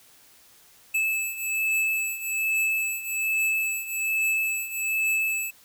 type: beating tone pair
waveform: square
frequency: 2613 / 2614.2 Hz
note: E7 / E7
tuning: -16 / -15 cents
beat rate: 1.2 Hz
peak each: -30 / -26 dBFS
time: 0.94-5.51 s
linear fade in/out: 10 ms
effects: white hiss -55 dBFS RMS until 5.64 s